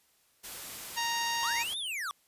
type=noise; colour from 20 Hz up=white; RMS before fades=-42 dBFS; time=0.43-1.75 s; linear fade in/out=20 ms
type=harmonic tone; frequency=932.3 Hz; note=A#5; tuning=in tune; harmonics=1 / 2 / 3 / 4 / 5 / 6 / 7; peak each=-33 / -36 / -38 / -39 / -40 / -41 / -41 dBFS; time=0.96-1.64 s; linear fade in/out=20 ms
type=linear two-way sweep; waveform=square; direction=up then down; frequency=1000 to 3700 to 1092 Hz; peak=-34 dBFS; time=1.43-2.11 s; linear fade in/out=0 ms; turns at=1.78 s
effects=white hiss -68 dBFS RMS until 2.27 s + resampled to 32000 Hz